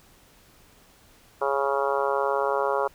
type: harmonic tone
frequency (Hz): 138.59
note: C#3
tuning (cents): 0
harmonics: 3 / 4 / 5 / 6 / 7 / 8 / 9 / 10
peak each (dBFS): -28 / -27 / -33 / -31 / -30 / -31 / -35 / -34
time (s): 1.41-2.88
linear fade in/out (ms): 10
effects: pink hiss -56 dBFS RMS until 2.94 s